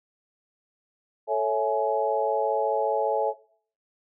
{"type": "chord", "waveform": "sine", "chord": "A major seventh", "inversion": "none", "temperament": "equal with one note detuned", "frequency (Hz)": [440, 554.4, 659.3, 841.2], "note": ["A4", "C#5", "E5", "G#5"], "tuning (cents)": [0, 0, 0, 22], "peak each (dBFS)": -27, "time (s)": [1.27, 3.34], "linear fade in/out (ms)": 50, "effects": ["noise-tail reverb RT60 0.5 s tail -18 dB re dry"]}